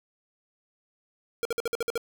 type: tone bursts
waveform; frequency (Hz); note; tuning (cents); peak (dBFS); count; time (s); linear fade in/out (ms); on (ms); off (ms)
square; 466.2; A#4; 0; -26; 8; 1.43-1.977; 0; 22; 53
effects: none